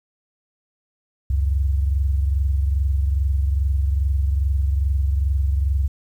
sine tone pair together, 68.58 / 91 Hz, C#2 / F#2, -18 / -28 cents, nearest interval perfect fourth, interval 490 cents, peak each -17 / -26 dBFS, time 1.3-5.88 s, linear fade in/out 5 ms, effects 9-bit

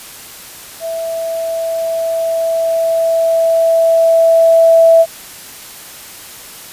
sine tone with level ramp, 659.3 Hz, E5, in tune, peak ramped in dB -18 to -3 dBFS, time 0.8-5.06 s, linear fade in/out 50 ms, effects white hiss -33 dBFS RMS until 6.72 s + resampled to 32000 Hz

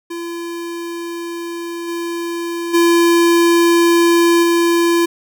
square tone with level steps, 340.2 Hz, F4, 45 cents flat, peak -24 / -21 / -10 / -12 dBFS, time 0.1-5.06 s, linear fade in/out 10 ms, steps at 1.87 / 2.73 / 4.42 s, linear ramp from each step 20 ms, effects none

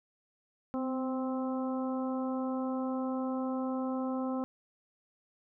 harmonic tone with a mistuned harmonic, 261.6 Hz, C4, in tune, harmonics 1 / 2 / 3 / 4 / 5, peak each -32 / -38 / -42 / -44 / -46 dBFS, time 0.74-4.44 s, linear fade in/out 0 ms, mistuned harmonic 1, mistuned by -25 cents, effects none

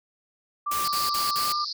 sine tone with pitch glide, 1176 to 1195.9 Hz, D6 to D6, +2 to +31 cents, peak -25 dBFS, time 0.66-1.65 s, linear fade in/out 10 ms, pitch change +29 cents, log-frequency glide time 1.37-1.52 s
white noise bursts, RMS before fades -31 dBFS, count 4, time 0.71-1.525 s, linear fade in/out 5 ms, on 170 ms, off 45 ms
white band-pass noise, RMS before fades -32 dBFS, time 0.84-1.73 s, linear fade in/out 5 ms, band 4300 to 5000 Hz, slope 96 dB/octave
effects none

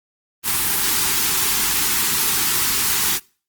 white band-stop noise, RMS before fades -19 dBFS, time 0.43-3.2 s, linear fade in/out 50 ms, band 450 to 770 Hz, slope 96 dB/octave, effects noise-tail reverb RT60 0.4 s tail -24 dB re dry + Opus 24 kbps

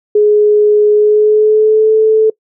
sine tone with pitch glide, 419.5 to 437.1 Hz, G#4 to A4, +17 to -11 cents, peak -5 dBFS, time 0.15-2.3 s, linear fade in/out 5 ms, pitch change +72 cents, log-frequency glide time 0.93-1.94 s, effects noise-tail reverb RT60 0.1 s tail -23 dB re dry

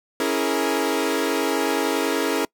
sawtooth chord, A# half-diminished seventh, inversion first, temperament equal with one note detuned, 277.2 / 327.5 / 415.3 / 466.2 Hz, C#4 / E4 / G#4 / A#4, 0 / -11 / 0 / 0 cents, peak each -22 dBFS, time 0.2-2.45 s, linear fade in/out 2 ms, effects noise-tail reverb RT60 0.1 s tail -25 dB re dry

